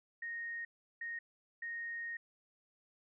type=tone bursts at uneven times; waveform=sine; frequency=1860 Hz; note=A#6; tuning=4 cents flat; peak=-39 dBFS; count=3; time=0.22-0.65 / 1.01-1.19 / 1.62-2.17 s; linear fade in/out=5 ms; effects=none